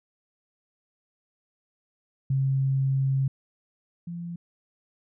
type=tone pair in turn; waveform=sine; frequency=134.8 / 171.68 Hz; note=C#3 / F3; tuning=-48 / -29 cents; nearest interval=major third; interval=419 cents; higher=second; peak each=-21 / -32 dBFS; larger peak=first; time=2.3-3.28 / 4.07-4.36 s; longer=first; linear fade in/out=5 ms; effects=none